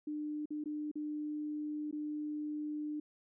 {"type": "tone with dropouts", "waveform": "sine", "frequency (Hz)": 300.2, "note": "D4", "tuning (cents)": 38, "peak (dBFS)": -36, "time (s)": [0.07, 3], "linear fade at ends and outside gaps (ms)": 5, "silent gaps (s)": [[0.457, 0.505], [0.64, 0.657], [0.915, 0.955], [1.912, 1.926]], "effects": []}